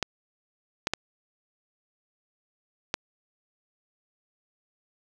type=clicks; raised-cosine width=0.2 ms; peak=-8 dBFS; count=4; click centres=0.027 / 0.871 / 0.936 / 2.941 s; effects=none